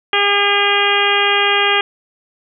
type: harmonic tone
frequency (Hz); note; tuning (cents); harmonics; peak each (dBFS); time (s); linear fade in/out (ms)
405; G#4; -43; 1 / 2 / 3 / 4 / 5 / 6 / 7 / 8; -20 / -20 / -20 / -20 / -20 / -20 / -20 / -20; 0.13-1.81; 2
effects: none